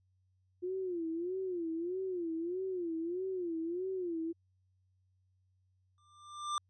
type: tone with vibrato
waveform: sine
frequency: 351.3 Hz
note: F4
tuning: 10 cents sharp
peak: -34 dBFS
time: 0.62-4.33 s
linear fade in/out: 20 ms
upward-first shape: sine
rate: 1.6 Hz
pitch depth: 140 cents each way
type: tone with exponential growth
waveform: square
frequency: 1188 Hz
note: D6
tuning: 20 cents sharp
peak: -31 dBFS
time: 5.98-6.58 s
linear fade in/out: 1 ms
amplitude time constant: 130 ms
effects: added 93 Hz sine -70 dBFS peak until 6.69 s + resampled to 22050 Hz